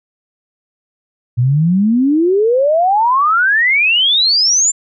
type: exponential sweep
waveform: sine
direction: up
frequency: 116.54 to 7340 Hz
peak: -9 dBFS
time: 1.37-4.72 s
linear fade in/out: 20 ms
effects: none